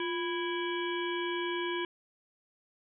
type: harmonic tone with a mistuned harmonic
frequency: 330 Hz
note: E4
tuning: 2 cents sharp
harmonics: 1 / 3 / 5 / 7 / 9 / 10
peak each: -33 / -38 / -40 / -41 / -43 / -43 dBFS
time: 0-1.85 s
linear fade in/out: 2 ms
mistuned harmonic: 1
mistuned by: +100 cents
effects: none